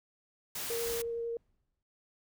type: noise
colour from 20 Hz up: white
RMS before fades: -38 dBFS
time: 0.55-1.02 s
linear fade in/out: 5 ms
type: tone with vibrato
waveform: sine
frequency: 465.3 Hz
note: A#4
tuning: 3 cents flat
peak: -33 dBFS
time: 0.7-1.37 s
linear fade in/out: 2 ms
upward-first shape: sine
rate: 11 Hz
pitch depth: 8 cents each way
type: noise with exponential decay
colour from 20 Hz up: brown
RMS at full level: -48 dBFS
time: 0.86-1.83 s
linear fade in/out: 0 ms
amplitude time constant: 210 ms
effects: none